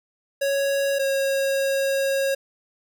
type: tone pair in turn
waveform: square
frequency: 554.4 / 545.2 Hz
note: C#5 / C#5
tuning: 0 / -29 cents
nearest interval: unison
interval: 29 cents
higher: first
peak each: -21 dBFS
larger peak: neither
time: 0.41-0.99 / 0.99-2.35 s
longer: second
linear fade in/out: 10 ms
effects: none